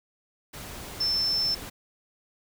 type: tone in noise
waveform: sine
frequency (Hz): 5310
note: E8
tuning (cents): +12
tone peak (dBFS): -23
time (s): 1-1.55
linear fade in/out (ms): 10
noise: pink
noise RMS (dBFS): -40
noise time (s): 0.53-1.7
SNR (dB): +14
effects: none